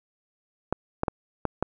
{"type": "clicks", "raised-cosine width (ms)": 1, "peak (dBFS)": -10, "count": 5, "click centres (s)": [0.726, 1.034, 1.082, 1.453, 1.626], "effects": []}